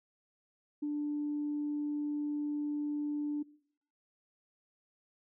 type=tone; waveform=sine; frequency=294.7 Hz; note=D4; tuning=6 cents sharp; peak=-31 dBFS; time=0.82-3.43 s; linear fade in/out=10 ms; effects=noise-tail reverb RT60 0.6 s tail -21 dB re dry + tanh soft clip ceiling -27 dBFS